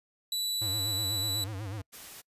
sawtooth tone, 3951 Hz, B7, in tune, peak -26 dBFS, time 0.32-1.44 s, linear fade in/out 2 ms
square tone with vibrato, 101.7 Hz, G#2, 36 cents flat, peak -36 dBFS, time 0.61-1.82 s, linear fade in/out 10 ms, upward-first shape sine, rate 8.1 Hz, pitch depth 150 cents each way
white noise, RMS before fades -46 dBFS, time 1.92-2.22 s, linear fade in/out 20 ms
effects noise-tail reverb RT60 0.1 s tail -26 dB re dry + resampled to 32000 Hz

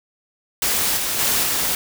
white noise with level steps, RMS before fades -20 / -23 / -19 / -21 dBFS, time 0.62-1.75 s, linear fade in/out 2 ms, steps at 0.97 / 1.19 / 1.43 s, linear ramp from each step 2 ms, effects none

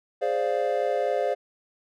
triangle chord, D half-diminished seventh, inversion second, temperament equal, 415.3 / 523.3 / 587.3 / 698.5 Hz, Ab4 / C5 / D5 / F5, 0 / 0 / 0 / 0 cents, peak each -28 / -25 / -26 / -27 dBFS, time 0.21-1.35 s, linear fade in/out 20 ms, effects none

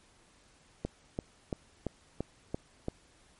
click train, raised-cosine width 2 ms, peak -19 dBFS, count 7, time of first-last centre 0.85-2.884 s, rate 2.95 Hz, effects pink hiss -63 dBFS RMS until 3.39 s + MP3 48 kbps

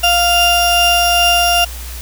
35% pulse tone pair together, 697.9 / 2794 Hz, F5 / F7, -1 / 0 cents, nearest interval 2 octaves, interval 2401 cents, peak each -11 dBFS, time 0.03-1.65 s, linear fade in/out 10 ms, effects added 60 Hz sine -26 dBFS peak until 2.01 s + white hiss -32 dBFS RMS until 2.01 s

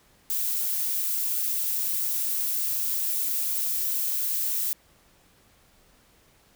violet noise, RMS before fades -27 dBFS, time 0.3-4.73 s, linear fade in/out 0 ms, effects pink hiss -60 dBFS RMS until 6.55 s

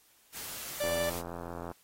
white noise, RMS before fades -41 dBFS, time 0.32-1.23 s, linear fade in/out 50 ms
45% pulse tone, 587.3 Hz, D5, in tune, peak -30 dBFS, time 0.8-1.1 s, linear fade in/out 10 ms
click train, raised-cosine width 1 ms, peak -26 dBFS, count 76, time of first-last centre 0.84-1.714 s, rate 85.8 Hz
effects white hiss -64 dBFS RMS until 1.83 s + AAC 48 kbps

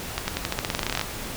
accelerating click train, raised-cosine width 0.2 ms, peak -7 dBFS, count 18, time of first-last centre 0.18-1.013 s, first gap 100 ms, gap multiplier 0.9, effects pink hiss -34 dBFS RMS until 1.36 s

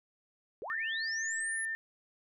sine linear sweep, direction up, 358.9 to 10548 Hz, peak -38 dBFS, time 0.62-1.65 s, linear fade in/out 0 ms
sine tone, 1797 Hz, A6, 36 cents sharp, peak -33 dBFS, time 0.7-1.75 s, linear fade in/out 0 ms
effects none

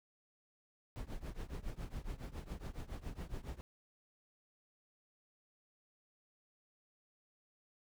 brown noise with tremolo, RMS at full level -40 dBFS, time 0.96-3.61 s, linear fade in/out 0 ms, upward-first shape triangle, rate 7.2 Hz, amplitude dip 95%, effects none

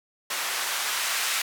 blue noise with band-pass filter sweep, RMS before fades -28 dBFS, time 0.3-1.42 s, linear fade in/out 5 ms, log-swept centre 960 to 1600 Hz, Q 0.79, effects none

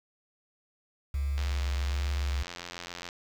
sine tone with vibrato, 68.9 Hz, C#2, 10 cents flat, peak -27 dBFS, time 1.14-2.43 s, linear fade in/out 5 ms, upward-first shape sine, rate 1.3 Hz, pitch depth 28 cents each way
click train, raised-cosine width 0.2 ms, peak -21 dBFS, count 150, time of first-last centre 1.38-3.089 s, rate 87.2 Hz
effects 8-bit

